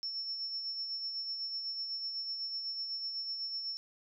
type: tone with tremolo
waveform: sine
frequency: 5400 Hz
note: E8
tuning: 41 cents sharp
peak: -34 dBFS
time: 0.03-3.77 s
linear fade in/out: 0 ms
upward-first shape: sine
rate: 8 Hz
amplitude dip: 40%
effects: none